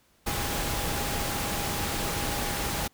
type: tone in noise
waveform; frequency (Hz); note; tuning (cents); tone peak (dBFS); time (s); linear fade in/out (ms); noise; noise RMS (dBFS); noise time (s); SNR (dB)
sine; 816; G#5; -31; -38; 0.26-2.88; 10; pink; -30; 0.26-2.88; -11
effects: pink hiss -64 dBFS RMS until 2.93 s